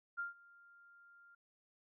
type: tone with ADSR envelope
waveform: sine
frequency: 1396.9 Hz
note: F6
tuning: in tune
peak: -36 dBFS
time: 0.17-1.35 s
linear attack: 24 ms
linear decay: 140 ms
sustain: -24 dB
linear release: 6 ms
effects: none